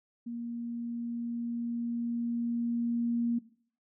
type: tone with level ramp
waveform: sine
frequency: 235.6 Hz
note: A#3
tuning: 19 cents sharp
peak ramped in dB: -35 to -26 dBFS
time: 0.26-3.39 s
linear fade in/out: 10 ms
effects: noise-tail reverb RT60 0.5 s tail -17 dB re dry